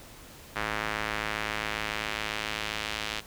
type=tone with band-pass filter sweep; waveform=square; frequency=53.7 Hz; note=A1; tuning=41 cents flat; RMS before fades=-33 dBFS; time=0.55-3.21 s; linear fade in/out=20 ms; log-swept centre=1700 to 3200 Hz; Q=1.2; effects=pink hiss -49 dBFS RMS until 3.26 s